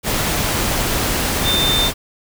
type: tone in noise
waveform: sine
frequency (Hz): 3592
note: A7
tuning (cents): +35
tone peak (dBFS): -16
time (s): 1.43-1.91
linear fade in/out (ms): 50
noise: pink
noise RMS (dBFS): -19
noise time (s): 0.03-1.94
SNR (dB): 0
effects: none